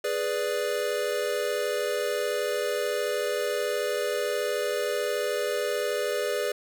square chord, G# diminished, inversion none, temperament equal, 415.3 / 493.9 / 587.3 Hz, G#4 / B4 / D5, 0 / 0 / 0 cents, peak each -31 dBFS, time 0.04-6.52 s, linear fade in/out 5 ms, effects none

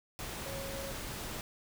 sine tone in noise, 547 Hz, C#5, 23 cents flat, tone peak -42 dBFS, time 0.46-0.91 s, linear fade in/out 0 ms, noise pink, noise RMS -41 dBFS, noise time 0.19-1.41 s, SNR -4 dB, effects none

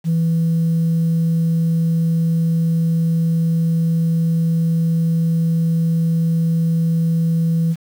sine tone, 164.81 Hz, E3, in tune, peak -12 dBFS, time 0.04-7.76 s, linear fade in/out 50 ms, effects tanh soft clip ceiling -12 dBFS + 7-bit

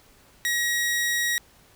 sawtooth tone, 1900 Hz, A#6, 33 cents sharp, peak -19 dBFS, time 0.45-1.38 s, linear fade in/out 0 ms, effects pink hiss -56 dBFS RMS until 1.75 s

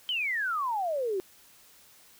sine exponential sweep, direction down, 3136 to 362.9 Hz, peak -27 dBFS, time 0.09-1.2 s, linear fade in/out 0 ms, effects white hiss -57 dBFS RMS until 2.19 s

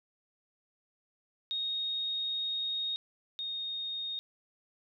sine tone pair in turn, 3729 / 3708 Hz, A#7 / A#7, 0 / -10 cents, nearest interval unison, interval 10 cents, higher first, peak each -31 / -34 dBFS, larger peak first, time 1.51-2.96 / 3.39-4.19 s, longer first, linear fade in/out 0 ms, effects none

